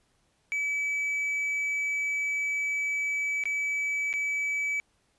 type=tone with dropouts; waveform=triangle; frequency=2293 Hz; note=D7; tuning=42 cents flat; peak=-25 dBFS; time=0.52-4.8 s; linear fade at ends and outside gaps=0 ms; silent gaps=3.438-3.455 / 4.129-4.138 s; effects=pink hiss -70 dBFS RMS until 5.18 s + resampled to 24000 Hz